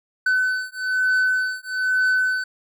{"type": "beating tone pair", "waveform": "triangle", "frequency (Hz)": [1511, 1512.1], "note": ["F#6", "F#6"], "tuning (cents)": [36, 37], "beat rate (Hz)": 1.1, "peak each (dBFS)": -20, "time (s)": [0.26, 2.44], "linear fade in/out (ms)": 5, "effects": []}